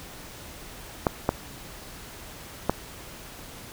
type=clicks; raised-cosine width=1 ms; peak=-6 dBFS; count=3; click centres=1.068 / 1.291 / 2.696 s; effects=pink hiss -43 dBFS RMS until 3.72 s